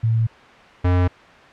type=tone pair in turn; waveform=sine / square; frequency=113.1 / 89.77 Hz; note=A2 / F2; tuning=+48 / +48 cents; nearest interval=major third; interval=400 cents; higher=first; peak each=-15 dBFS; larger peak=neither; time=0.03-0.27 / 0.84-1.08 s; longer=neither; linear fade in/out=10 ms; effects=white hiss -44 dBFS RMS until 1.52 s + low-pass 2000 Hz 12 dB/octave